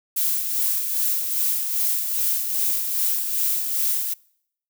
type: noise with tremolo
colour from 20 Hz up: violet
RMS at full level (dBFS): -21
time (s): 0.16-4.14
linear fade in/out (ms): 10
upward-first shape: sine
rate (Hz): 2.5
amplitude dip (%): 45
effects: noise-tail reverb RT60 0.7 s tail -25 dB re dry